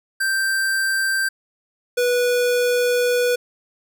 square tone pair in turn, 1568 / 489.8 Hz, G6 / B4, 0 / -14 cents, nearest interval octave + minor sixth, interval 2014 cents, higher first, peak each -19 / -17 dBFS, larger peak second, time 0.2-1.29 / 1.97-3.36 s, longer second, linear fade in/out 10 ms, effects none

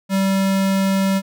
square tone, 193.6 Hz, G3, 21 cents flat, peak -16 dBFS, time 0.09-1.22 s, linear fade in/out 50 ms, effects none

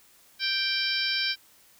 harmonic tone with a mistuned harmonic, 784 Hz, G5, in tune, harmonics 2 / 3 / 4 / 5 / 6 / 7, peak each -32 / -32 / -32 / -32 / -32 / -32 dBFS, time 0.39-1.36 s, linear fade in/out 50 ms, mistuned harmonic 7, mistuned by -55 cents, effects white hiss -58 dBFS RMS until 1.79 s

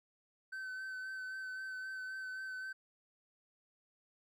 triangle tone with vibrato, 1529 Hz, G6, 44 cents flat, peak -39 dBFS, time 0.52-2.73 s, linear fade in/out 10 ms, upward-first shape sine, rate 3.8 Hz, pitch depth 18 cents each way, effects none

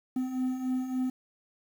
triangle beating tone pair, 253.4 / 256.9 Hz, B3 / C4, +45 / -32 cents, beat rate 3.5 Hz, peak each -34 / -27 dBFS, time 0.16-1.1 s, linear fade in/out 5 ms, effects 9-bit

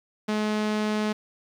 sawtooth tone with low-pass filter, 212.9 Hz, G#3, 43 cents sharp, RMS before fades -26 dBFS, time 0.28-1.13 s, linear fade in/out 10 ms, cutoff 5300 Hz, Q 0.77, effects 9-bit

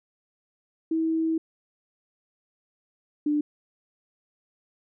sine tone pair in turn, 323.1 / 296.7 Hz, E4 / D4, -35 / +18 cents, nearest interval minor second, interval 147 cents, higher first, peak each -22 / -21 dBFS, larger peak second, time 0.91-1.38 / 3.26-3.41 s, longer first, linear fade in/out 5 ms, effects none

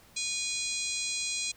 harmonic tone with a mistuned harmonic, 818 Hz, G#5, 26 cents flat, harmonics 3 / 4 / 5 / 6 / 7 / 8 / 9 / 10, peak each -37 / -41 / -36 / -43 / -41 / -38 / -39 / -40 dBFS, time 0.16-1.52 s, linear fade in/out 10 ms, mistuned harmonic 4, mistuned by +34 cents, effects pink hiss -58 dBFS RMS until 1.56 s

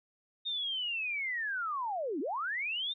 sine linear two-way sweep, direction down then up, 3700 to 254.3 to 3700 Hz, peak -32 dBFS, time 0.45-2.94 s, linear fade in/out 20 ms, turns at 2.2 s, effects none

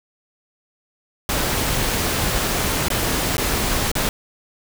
pink noise with dropouts, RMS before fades -21 dBFS, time 1.29-4.09 s, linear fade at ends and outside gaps 1 ms, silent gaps 2.884-2.902 / 3.369-3.38 / 3.916-3.953 s, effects none

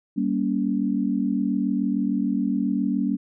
sine chord, G diminished, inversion none, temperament just, 196 / 235.2 / 282.2 Hz, G3 / Bb3 / Db4, 0 / +16 / +31 cents, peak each -25 dBFS, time 0.16-3.17 s, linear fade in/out 20 ms, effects none

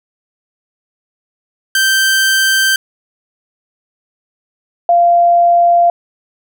sawtooth / sine tone pair in turn, 1561 / 692.1 Hz, G6 / F5, -8 / -16 cents, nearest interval octave + major second, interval 1408 cents, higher first, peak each -6 dBFS, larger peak neither, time 1.75-2.76 / 4.89-5.9 s, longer neither, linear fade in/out 2 ms, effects none

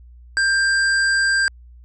square tone, 1587 Hz, G6, 21 cents sharp, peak -16 dBFS, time 0.37-1.48 s, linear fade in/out 0 ms, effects added 60 Hz sine -41 dBFS peak until 1.84 s + resampled to 22050 Hz

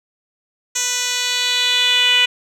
10% pulse tone with band-pass filter sweep, 493.9 Hz, B4, in tune, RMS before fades -17 dBFS, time 0.75-2.26 s, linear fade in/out 10 ms, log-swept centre 6000 to 2900 Hz, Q 3.7, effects none

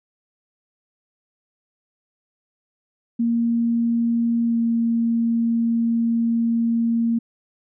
sine tone with pitch glide, 233.1 to 231.2 Hz, A#3 to A#3, 0 to -14 cents, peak -17 dBFS, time 3.19-7.19 s, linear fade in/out 10 ms, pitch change -14 cents, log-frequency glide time 4.46-4.56 s, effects none

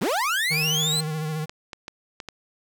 30% pulse linear sweep, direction up, 138.1 to 4186 Hz, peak -19 dBFS, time 0.01-1.01 s, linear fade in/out 10 ms
square tone with vibrato, 155.56 Hz, D#3, in tune, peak -27 dBFS, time 0.5-1.46 s, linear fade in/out 20 ms, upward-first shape sine, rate 14 Hz, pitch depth 40 cents each way
clicks, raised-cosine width 0.2 ms, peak -18 dBFS, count 5, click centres 1.495 / 1.732 / 1.881 / 2.202 / 2.287 s
effects 8-bit

